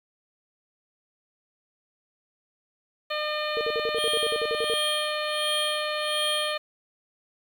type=harmonic tone; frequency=605 Hz; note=D#5; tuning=49 cents flat; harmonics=1 / 2 / 3 / 4 / 5 / 6 / 7; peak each=-30 / -33 / -35 / -36 / -37 / -38 / -38 dBFS; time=3.1-6.58 s; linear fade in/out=10 ms
type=tone bursts; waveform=sine; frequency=460 Hz; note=A#4; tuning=23 cents flat; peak=-25 dBFS; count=13; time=3.57-4.737 s; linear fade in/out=0 ms; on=39 ms; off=55 ms
type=tone with tremolo; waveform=square; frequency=3214 Hz; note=G7; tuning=43 cents sharp; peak=-26 dBFS; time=3.95-6.56 s; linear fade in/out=50 ms; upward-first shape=sine; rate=1.4 Hz; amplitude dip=90%
effects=9-bit